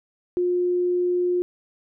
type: tone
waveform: sine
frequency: 356.6 Hz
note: F4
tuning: 36 cents sharp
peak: -19 dBFS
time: 0.37-1.42 s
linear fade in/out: 0 ms
effects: none